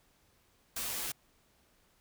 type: noise with comb filter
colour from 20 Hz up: white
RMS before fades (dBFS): -37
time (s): 0.76-1.12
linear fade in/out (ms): 5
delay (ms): 11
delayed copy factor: -0.9
effects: pink hiss -69 dBFS RMS until 2 s